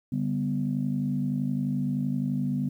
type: chord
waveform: sine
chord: G major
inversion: second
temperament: equal with one note detuned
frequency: 143.64 / 196 / 246.9 Hz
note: D3 / G3 / B3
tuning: -38 / 0 / 0 cents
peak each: -29 / -30 / -28 dBFS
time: 0.12-2.69 s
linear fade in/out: 5 ms
effects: tanh soft clip ceiling -16 dBFS + 10-bit